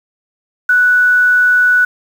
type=tone with quantisation; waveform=sine; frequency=1480 Hz; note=F#6; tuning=in tune; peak=-7 dBFS; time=0.69-1.85 s; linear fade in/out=5 ms; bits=6; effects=none